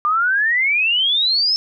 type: exponential sweep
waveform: sine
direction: up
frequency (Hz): 1185 to 5330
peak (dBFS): -14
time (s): 0.05-1.56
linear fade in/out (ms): 0
effects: none